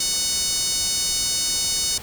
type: tone with high-pass filter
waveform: 5% pulse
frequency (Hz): 740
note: F#5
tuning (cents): 0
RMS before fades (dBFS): -23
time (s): 0-1.98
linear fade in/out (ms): 5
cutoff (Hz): 4500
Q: 1.3
effects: pink hiss -38 dBFS RMS until 2.02 s